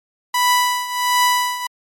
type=tone with tremolo; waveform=sawtooth; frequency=987.8 Hz; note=B5; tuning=in tune; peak=-8 dBFS; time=0.34-1.67 s; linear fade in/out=5 ms; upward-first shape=triangle; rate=1.4 Hz; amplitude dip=80%; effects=MP3 64 kbps